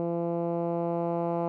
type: tone with low-pass filter sweep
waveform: 10% pulse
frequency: 170 Hz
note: F3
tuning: 46 cents flat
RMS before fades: -29 dBFS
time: 0-1.48 s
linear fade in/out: 0 ms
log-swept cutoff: 510 to 780 Hz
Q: 1.3
effects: none